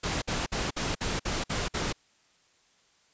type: noise bursts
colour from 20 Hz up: pink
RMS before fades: -30 dBFS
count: 8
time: 0.03-1.928 s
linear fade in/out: 10 ms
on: 190 ms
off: 54 ms
effects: white hiss -65 dBFS RMS until 3.13 s + resampled to 16000 Hz